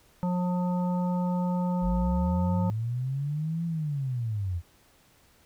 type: harmonic tone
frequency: 179.1 Hz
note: F3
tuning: 44 cents sharp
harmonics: 1 / 3 / 5 / 7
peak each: -25 / -36 / -35 / -46 dBFS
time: 0.23-2.7 s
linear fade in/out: 0 ms
type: linear two-way sweep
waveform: sine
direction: up then down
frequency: 46.25 to 170 to 81.6 Hz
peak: -27 dBFS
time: 1.81-4.62 s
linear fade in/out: 50 ms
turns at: 3.65 s
effects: pink hiss -61 dBFS RMS until 5.45 s